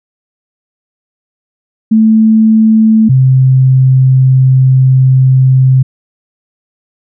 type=tone pair in turn; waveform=sine; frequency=220 / 130.81 Hz; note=A3 / C3; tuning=0 / 0 cents; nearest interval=major sixth; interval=900 cents; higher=first; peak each=-3 dBFS; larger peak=neither; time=1.91-3.09 / 3.09-5.83 s; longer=second; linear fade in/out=10 ms; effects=none